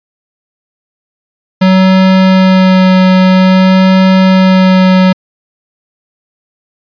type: tone with vibrato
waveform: square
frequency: 187.2 Hz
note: F#3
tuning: 20 cents sharp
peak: -4 dBFS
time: 1.61-5.13 s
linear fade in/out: 10 ms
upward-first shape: sine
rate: 0.51 Hz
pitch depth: 11 cents each way
effects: resampled to 11025 Hz